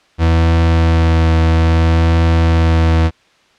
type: tone with vibrato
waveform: 40% pulse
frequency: 82 Hz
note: E2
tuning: 9 cents flat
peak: -8 dBFS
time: 0.18-3.11 s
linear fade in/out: 50 ms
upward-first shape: triangle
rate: 0.61 Hz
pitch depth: 16 cents each way
effects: white hiss -52 dBFS RMS until 3.58 s + low-pass 4000 Hz 12 dB/octave